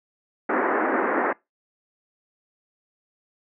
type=band-pass noise; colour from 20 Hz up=pink; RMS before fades=-23 dBFS; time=0.49-1.33 s; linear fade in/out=5 ms; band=250 to 1900 Hz; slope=48 dB/octave; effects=noise-tail reverb RT60 0.2 s tail -23 dB re dry